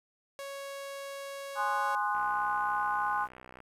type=tone; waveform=sawtooth; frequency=554.4 Hz; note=C#5; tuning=in tune; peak=-35 dBFS; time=0.39-1.95 s; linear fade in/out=0 ms
type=chord; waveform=sine; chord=Ab dominant seventh; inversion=none; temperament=equal with one note detuned; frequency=830.6 / 1046.5 / 1226 / 1480 Hz; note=Ab5 / C6 / Eb6 / Gb6; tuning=0 / 0 / -26 / 0 cents; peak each=-32 / -32 / -36 / -35 dBFS; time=1.55-3.28 s; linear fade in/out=50 ms
type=click train; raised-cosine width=0.5 ms; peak=-33 dBFS; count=93; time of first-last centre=2.15-3.603 s; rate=63.3 Hz
effects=resampled to 32000 Hz + 10-bit